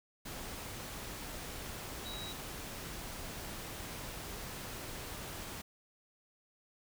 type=tone in noise; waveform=sine; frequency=3863 Hz; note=B7; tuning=39 cents flat; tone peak=-44 dBFS; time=2.05-2.33 s; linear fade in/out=10 ms; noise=pink; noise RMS=-44 dBFS; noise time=0.25-5.62 s; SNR=-3 dB; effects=none